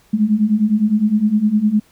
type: beating tone pair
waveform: sine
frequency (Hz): 206.1 / 215.9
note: G#3 / A3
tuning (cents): -13 / -33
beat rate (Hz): 9.8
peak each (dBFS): -17 / -14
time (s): 0.13-1.8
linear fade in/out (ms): 10
effects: pink hiss -54 dBFS RMS until 1.91 s